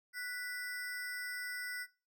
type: ring-modulated tone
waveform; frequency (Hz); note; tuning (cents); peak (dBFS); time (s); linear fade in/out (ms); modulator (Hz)
square; 1727; A6; -33; -37; 0.13-1.87; 50; 252
effects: noise-tail reverb RT60 0.3 s tail -18 dB re dry